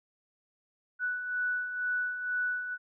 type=beating tone pair; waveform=sine; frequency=1480 / 1482.1 Hz; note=F#6 / F#6; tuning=0 / +2 cents; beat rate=2.1 Hz; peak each=-38 / -30 dBFS; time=0.99-2.78 s; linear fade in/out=50 ms; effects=none